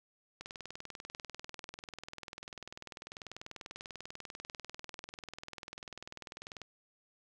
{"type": "click train", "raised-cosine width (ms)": 0.2, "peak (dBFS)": -27, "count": 127, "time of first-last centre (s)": [0.41, 6.617], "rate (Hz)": 20.3, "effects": []}